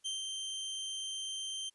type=tone with ADSR envelope; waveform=sawtooth; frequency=3136 Hz; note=G7; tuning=in tune; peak=-31 dBFS; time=0.04-1.7 s; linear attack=22 ms; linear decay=150 ms; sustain=-3 dB; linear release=16 ms; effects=white hiss -73 dBFS RMS until 1.74 s + resampled to 24000 Hz